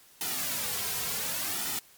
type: noise with flanger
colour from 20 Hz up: white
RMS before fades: -32 dBFS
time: 0.21-1.79 s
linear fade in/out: 2 ms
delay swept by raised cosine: 1.8 to 3.5 ms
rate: 0.68 Hz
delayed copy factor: -0.7
effects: white hiss -57 dBFS RMS until 1.97 s + MP3 96 kbps